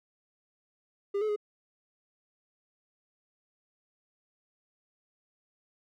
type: tone with pitch steps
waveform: triangle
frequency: 401.6 / 429.7 / 417.4 Hz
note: G4 / A4 / G#4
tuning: +42 / -41 / +9 cents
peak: -25 dBFS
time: 1.14-1.362 s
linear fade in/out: 10 ms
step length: 74 ms
effects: none